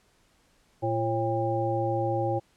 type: harmonic tone with a mistuned harmonic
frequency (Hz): 114.2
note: A#2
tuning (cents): -35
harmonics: 1 / 3 / 5 / 7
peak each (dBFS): -30 / -30 / -30 / -30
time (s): 0.82-2.4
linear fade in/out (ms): 20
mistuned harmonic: 5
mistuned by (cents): -83
effects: pink hiss -65 dBFS RMS until 2.56 s + low-pass 10000 Hz 12 dB/octave